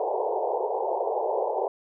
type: band-pass noise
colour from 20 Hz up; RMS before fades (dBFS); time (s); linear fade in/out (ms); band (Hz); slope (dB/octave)
pink; -27; 0-1.68; 2; 380 to 940; 96
effects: none